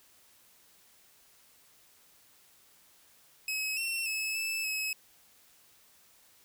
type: tone with pitch steps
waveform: sawtooth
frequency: 2561 / 2709 / 2590 / 2629 / 2568 Hz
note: D#7 / E7 / E7 / E7 / E7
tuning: +49 / +47 / -31 / -5 / -46 cents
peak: -28 dBFS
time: 3.48-4.93 s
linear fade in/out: 2 ms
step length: 290 ms
effects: white hiss -62 dBFS RMS until 6.44 s